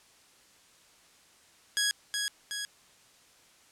10% pulse tone with echo, 1661.2 Hz, G#6, in tune, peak -16 dBFS, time 1.77-1.91 s, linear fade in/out 0 ms, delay 370 ms, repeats 2, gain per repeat -4 dB, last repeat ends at 2.65 s, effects white hiss -60 dBFS RMS until 3.71 s + low-pass 9000 Hz 12 dB/octave

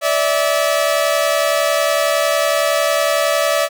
sawtooth tone pair together, 579 / 649.9 Hz, D5 / E5, -25 / -25 cents, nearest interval major second, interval 200 cents, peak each -13 dBFS, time 0.01-3.69 s, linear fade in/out 50 ms, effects none

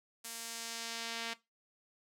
sawtooth tone with band-pass filter sweep, 229.9 Hz, A#3, 24 cents flat, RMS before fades -42 dBFS, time 0.24-1.34 s, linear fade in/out 10 ms, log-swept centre 10000 to 3200 Hz, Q 0.92, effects noise-tail reverb RT60 0.2 s tail -17 dB re dry

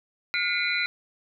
sine tone cluster, 1426 / 2032 / 2195 / 2404 / 4014 Hz, F6 / B6 / C#7 / D7 / B7, +36 / +49 / -18 / +40 / +27 cents, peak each -30 dBFS, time 0.34-0.86 s, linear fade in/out 0 ms, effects none

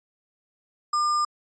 sine tone with sample-and-hold, 1200 Hz, D6, 37 cents sharp, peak -20 dBFS, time 0.93-1.25 s, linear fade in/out 5 ms, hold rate 6300 Hz, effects resampled to 16000 Hz

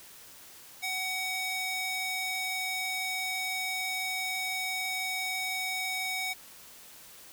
square tone with high-pass filter, 751 Hz, F#5, 26 cents sharp, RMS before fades -33 dBFS, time 0.82-6.34 s, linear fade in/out 20 ms, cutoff 1700 Hz, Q 1.3, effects white hiss -51 dBFS RMS until 7.32 s

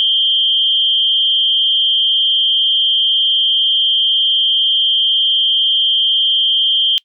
sine tone with amplitude modulation, 3161 Hz, G7, 14 cents sharp, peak -7 dBFS, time 0-6.98 s, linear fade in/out 0 ms, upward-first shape sine, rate 239 Hz, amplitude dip 60%, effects noise-tail reverb RT60 0.1 s tail -23 dB re dry

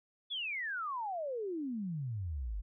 sine exponential sweep, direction down, 3510 to 45.13 Hz, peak -35 dBFS, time 0.3-2.62 s, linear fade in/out 20 ms, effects none

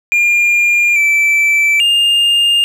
triangle tone with pitch steps, 2407 / 2324 / 2815 Hz, D7 / D7 / F7, +42 / -19 / +13 cents, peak -7 dBFS, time 0.12-2.64 s, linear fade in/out 0 ms, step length 840 ms, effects none

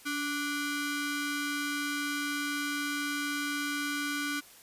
sawtooth ring-modulated tone, 880 Hz, A5, in tune, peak -24 dBFS, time 0.05-4.41 s, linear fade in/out 20 ms, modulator 592 Hz, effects white hiss -54 dBFS RMS until 4.62 s + resampled to 32000 Hz

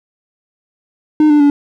triangle tone with pitch steps, 305.2 / 296.2 / 287.4 Hz, D#4 / D4 / D4, -33 / +15 / -37 cents, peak -4 dBFS, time 1.2-1.5 s, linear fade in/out 2 ms, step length 100 ms, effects none

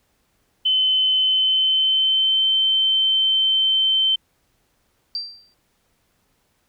sine tone with pitch glide, 3052 to 3095 Hz, G7 to G7, -47 to -23 cents, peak -15 dBFS, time 0.65-4.16 s, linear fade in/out 10 ms, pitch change +24 cents, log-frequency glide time 1.21-2.48 s
sine tone with exponential decay, 4699 Hz, D8, in tune, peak -21 dBFS, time 5.15-5.54 s, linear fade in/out 1 ms, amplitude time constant 84 ms
effects pink hiss -66 dBFS RMS until 6.68 s

